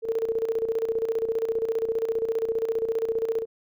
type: tone with tremolo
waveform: sine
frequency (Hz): 451.6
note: A4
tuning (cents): +45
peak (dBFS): -21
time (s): 0.02-3.46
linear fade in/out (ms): 50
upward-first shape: square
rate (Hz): 15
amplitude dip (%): 65
effects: none